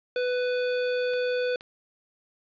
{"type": "tone", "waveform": "square", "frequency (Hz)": 497, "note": "B4", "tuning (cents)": 11, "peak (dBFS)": -25, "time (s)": [0.16, 1.56], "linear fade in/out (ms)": 2}
{"type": "clicks", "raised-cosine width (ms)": 0.2, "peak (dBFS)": -26, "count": 2, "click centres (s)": [1.136, 1.609]}
{"effects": ["resampled to 11025 Hz", "9-bit"]}